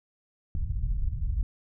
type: low-pass noise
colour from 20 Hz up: pink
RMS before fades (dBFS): -28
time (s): 0.55-1.43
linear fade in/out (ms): 2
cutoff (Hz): 100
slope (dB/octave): 24
effects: none